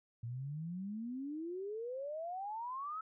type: exponential sweep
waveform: sine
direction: up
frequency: 113.5 to 1318.5 Hz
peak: -39 dBFS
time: 0.23-3.01 s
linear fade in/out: 5 ms
effects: none